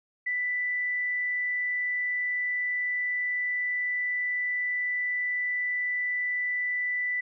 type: tone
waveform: sine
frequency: 1982 Hz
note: B6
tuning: 6 cents sharp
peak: -26 dBFS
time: 0.26-7.21 s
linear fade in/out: 10 ms
effects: none